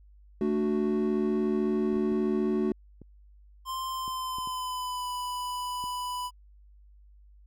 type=chord; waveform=triangle; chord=D major; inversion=second; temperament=equal; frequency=220 / 293.7 / 370 Hz; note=A3 / D4 / F#4; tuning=0 / 0 / 0 cents; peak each=-26 / -30 / -26 dBFS; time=0.41-2.72 s; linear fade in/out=2 ms
type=clicks; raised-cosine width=3 ms; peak=-33 dBFS; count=8; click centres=1.931 / 1.965 / 2.12 / 3.017 / 4.079 / 4.385 / 4.474 / 5.84 s
type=tone with pitch glide; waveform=square; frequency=1046.5 to 992.3 Hz; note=C6 to B5; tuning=0 to +8 cents; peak=-32 dBFS; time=3.65-6.31 s; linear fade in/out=50 ms; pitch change=-92 cents; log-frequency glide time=3.89-5.09 s
effects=added 50 Hz sine -52 dBFS peak until 7.46 s